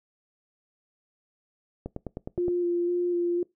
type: click train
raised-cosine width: 2 ms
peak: -20 dBFS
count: 7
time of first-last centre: 1.86-2.482 s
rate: 9.65 Hz
type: tone with vibrato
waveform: sine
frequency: 350 Hz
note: F4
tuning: 4 cents sharp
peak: -23 dBFS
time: 2.38-3.43 s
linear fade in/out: 2 ms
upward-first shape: square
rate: 2 Hz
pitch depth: 13 cents each way
effects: noise-tail reverb RT60 0.2 s tail -23 dB re dry